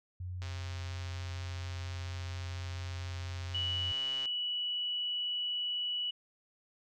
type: tone with pitch glide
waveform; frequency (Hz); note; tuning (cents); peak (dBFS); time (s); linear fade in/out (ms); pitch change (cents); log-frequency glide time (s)
sine; 90.4 to 89.57; F#2 to F2; -40 to +44; -37; 0.2-3.92; 5; -16; 0.41-0.93
type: click train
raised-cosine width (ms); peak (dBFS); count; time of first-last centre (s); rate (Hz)
0.2; -29; 515; 0.42-4.256; 134
type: tone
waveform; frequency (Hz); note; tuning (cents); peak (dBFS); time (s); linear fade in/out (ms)
sine; 2946; F#7; -8; -32; 3.54-6.11; 10
effects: none